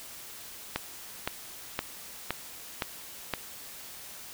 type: click train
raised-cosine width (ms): 0.3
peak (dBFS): -12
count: 6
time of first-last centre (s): 0.76-3.337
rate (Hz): 1.94
effects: white hiss -45 dBFS RMS until 4.33 s